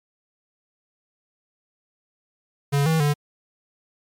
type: tone with pitch steps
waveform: square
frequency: 141.7 / 160.7 / 146.2 Hz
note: C#3 / E3 / D3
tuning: +38 / -44 / -7 cents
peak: -18 dBFS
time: 2.72-3.14 s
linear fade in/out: 20 ms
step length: 140 ms
effects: MP3 96 kbps